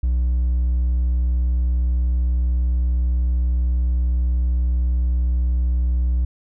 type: tone with hard clipping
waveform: sine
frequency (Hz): 61.74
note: B1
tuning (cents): 0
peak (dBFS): -17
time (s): 0.03-6.25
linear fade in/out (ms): 5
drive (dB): 2
effects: none